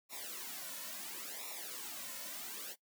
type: noise with flanger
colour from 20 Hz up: white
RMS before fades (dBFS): -45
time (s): 0.09-2.76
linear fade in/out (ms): 50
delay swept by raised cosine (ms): 0.63 to 2.53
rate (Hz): 0.72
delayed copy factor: -0.95
effects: noise-tail reverb RT60 0.1 s tail -19 dB re dry + high-pass 200 Hz 12 dB/octave